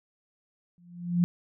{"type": "tone with exponential growth", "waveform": "sine", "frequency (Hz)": 174.61, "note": "F3", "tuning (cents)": 0, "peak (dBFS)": -17, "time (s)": [0.78, 1.24], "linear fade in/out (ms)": 0, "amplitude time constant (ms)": 100, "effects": []}